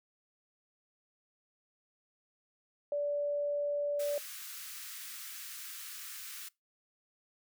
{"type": "tone", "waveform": "sine", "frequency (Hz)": 580, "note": "D5", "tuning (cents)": -22, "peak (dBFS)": -30, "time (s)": [2.92, 4.18], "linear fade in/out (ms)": 2}
{"type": "high-pass noise", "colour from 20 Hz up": "white", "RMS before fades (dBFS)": -45, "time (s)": [3.99, 6.49], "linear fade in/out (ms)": 10, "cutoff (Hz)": 1200, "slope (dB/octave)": 48}
{"effects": ["noise-tail reverb RT60 0.2 s tail -23 dB re dry"]}